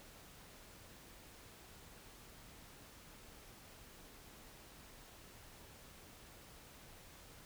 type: silence
effects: pink hiss -58 dBFS RMS until 7.45 s